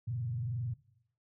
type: tone with frequency modulation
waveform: sine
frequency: 120 Hz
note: B2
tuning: 49 cents flat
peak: -33 dBFS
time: 0.07-0.74 s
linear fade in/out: 10 ms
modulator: 22.1 Hz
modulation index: 0.77
effects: noise-tail reverb RT60 0.7 s tail -18 dB re dry